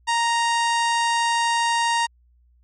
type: harmonic tone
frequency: 932.3 Hz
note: A#5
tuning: in tune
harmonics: 1 / 2 / 3 / 4 / 5 / 6 / 7 / 8 / 9 / 10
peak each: -20 / -26 / -30 / -32 / -34 / -36 / -37 / -38 / -39 / -40 dBFS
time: 0.07-2.07 s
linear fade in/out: 20 ms
effects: added 60 Hz sine -55 dBFS peak until 2.63 s